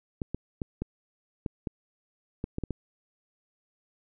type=clicks; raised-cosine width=3 ms; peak=-18 dBFS; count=10; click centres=0.218 / 0.346 / 0.618 / 0.82 / 1.462 / 1.672 / 2.441 / 2.584 / 2.637 / 2.707 s; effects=none